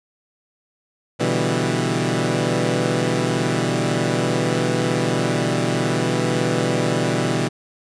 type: chord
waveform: 15% pulse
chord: E minor seventh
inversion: second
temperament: equal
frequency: 123.47 / 146.83 / 164.81 / 196 Hz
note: B2 / D3 / E3 / G3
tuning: 0 / 0 / 0 / 0 cents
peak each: -16 / -19 / -17 / -20 dBFS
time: 1.19-7.49 s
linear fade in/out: 20 ms
effects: resampled to 22050 Hz